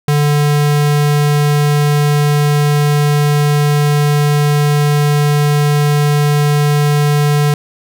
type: tone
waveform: square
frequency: 146.83 Hz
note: D3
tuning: in tune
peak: -10 dBFS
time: 0.08-7.54 s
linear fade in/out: 2 ms
effects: none